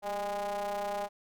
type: ring-modulated tone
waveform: square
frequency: 103.9 Hz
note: G#2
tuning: 1 cent sharp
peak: -30 dBFS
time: 0.02-1.09 s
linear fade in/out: 50 ms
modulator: 712 Hz
effects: none